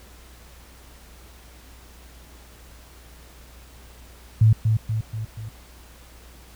sine tone with echo, 110 Hz, A2, in tune, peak -11 dBFS, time 4.41-4.53 s, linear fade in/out 5 ms, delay 240 ms, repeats 4, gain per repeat -5 dB, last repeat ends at 5.49 s, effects added 60 Hz sine -46 dBFS peak until 6.55 s + pink hiss -50 dBFS RMS until 6.55 s

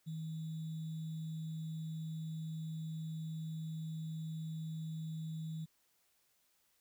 sine tone with sample-and-hold, 159.6 Hz, D#3, 44 cents sharp, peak -39 dBFS, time 0.06-5.66 s, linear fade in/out 20 ms, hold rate 3675 Hz, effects white hiss -75 dBFS RMS until 6.8 s

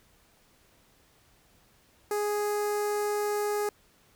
sawtooth tone with notch filter, 415.3 Hz, G#4, in tune, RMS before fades -29 dBFS, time 2.11-3.69 s, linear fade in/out 2 ms, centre 3200 Hz, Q 0.72, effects pink hiss -63 dBFS RMS until 4.15 s

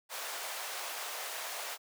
pink high-pass noise, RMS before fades -40 dBFS, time 0.09-1.78 s, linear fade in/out 50 ms, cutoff 580 Hz, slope 24 dB/octave, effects none

